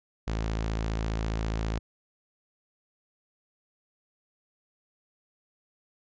sawtooth tone, 54.8 Hz, A1, 6 cents flat, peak -24 dBFS, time 0.27-1.79 s, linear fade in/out 10 ms, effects resampled to 16000 Hz

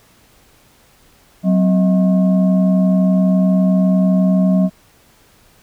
sine tone with frequency modulation, 187.1 Hz, F#3, 20 cents sharp, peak -10 dBFS, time 1.43-4.7 s, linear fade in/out 50 ms, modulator 446 Hz, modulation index 0.55, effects pink hiss -51 dBFS RMS until 5.62 s

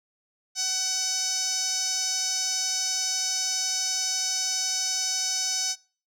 sawtooth tone with band-pass filter, 751 Hz, F#5, 26 cents sharp, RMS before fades -27 dBFS, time 0.55-5.76 s, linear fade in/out 50 ms, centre 5700 Hz, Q 7.3, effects noise-tail reverb RT60 0.4 s tail -25 dB re dry

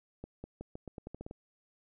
accelerating click train, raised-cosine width 2 ms, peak -29 dBFS, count 11, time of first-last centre 0.24-1.311 s, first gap 200 ms, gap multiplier 0.85, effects none

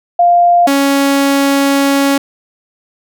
sine / sawtooth tone pair in turn, 698.5 / 277.8 Hz, F5 / C#4, 0 / +4 cents, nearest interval octave + major third, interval 1596 cents, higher first, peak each -5 dBFS, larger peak neither, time 0.19-0.67 / 0.67-2.18 s, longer second, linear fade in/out 5 ms, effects none

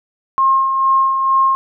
sine tone with tremolo, 1070 Hz, C6, 38 cents sharp, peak -9 dBFS, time 0.38-1.55 s, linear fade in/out 0 ms, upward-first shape sine, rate 2.2 Hz, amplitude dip 45%, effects none

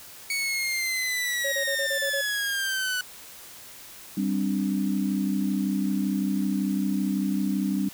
sawtooth linear sweep, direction down, 2235 to 1480 Hz, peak -22 dBFS, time 0.3-3.01 s, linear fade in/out 2 ms
triangle tone bursts, 554.4 Hz, C#5, in tune, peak -26 dBFS, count 7, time 1.44-2.215 s, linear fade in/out 10 ms, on 85 ms, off 30 ms
sine chord, G suspended fourth, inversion none, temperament just, 196 / 261.3 / 294 Hz, G3 / C4 / D4, 0 / -2 / +2 cents, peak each -25 / -30 / -29 dBFS, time 4.17-7.89 s, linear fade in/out 5 ms
effects white hiss -45 dBFS RMS until 7.93 s

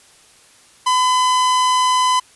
45% pulse tone, 1010 Hz, B5, 39 cents sharp, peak -13 dBFS, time 0.86-2.2 s, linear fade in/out 10 ms, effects white hiss -49 dBFS RMS until 2.35 s + resampled to 24000 Hz

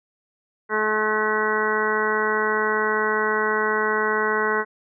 harmonic tone, 214.9 Hz, A3, 41 cents flat, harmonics 1 / 2 / 3 / 4 / 5 / 6 / 7 / 8 / 9, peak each -33 / -24 / -35 / -30 / -26 / -33 / -25 / -35 / -28 dBFS, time 0.69-4.65 s, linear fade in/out 50 ms, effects none

